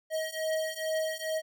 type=beating tone pair; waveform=square; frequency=632 / 634.3 Hz; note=D#5 / D#5; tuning=+27 / +33 cents; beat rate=2.3 Hz; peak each=-34 / -33 dBFS; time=0.1-1.42 s; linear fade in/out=50 ms; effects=none